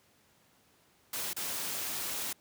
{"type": "noise with dropouts", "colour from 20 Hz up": "white", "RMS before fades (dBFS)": -36, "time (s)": [1.13, 2.33], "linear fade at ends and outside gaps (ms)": 5, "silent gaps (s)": [1.333, 1.364], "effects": ["pink hiss -66 dBFS RMS until 2.4 s", "high-pass 100 Hz 12 dB/octave"]}